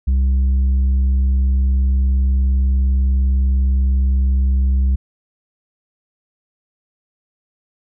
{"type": "tone with tanh clipping", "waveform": "sine", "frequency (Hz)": 65.7, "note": "C2", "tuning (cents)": 8, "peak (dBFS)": -13, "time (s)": [0.07, 4.96], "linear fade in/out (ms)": 10, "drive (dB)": 4, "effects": []}